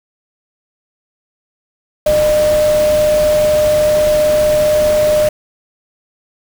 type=tone in noise; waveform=sine; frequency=606 Hz; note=D#5; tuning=46 cents flat; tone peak=-9 dBFS; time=2.06-5.29 s; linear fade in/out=5 ms; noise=pink; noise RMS=-23 dBFS; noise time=2.06-5.29 s; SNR=+11 dB; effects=none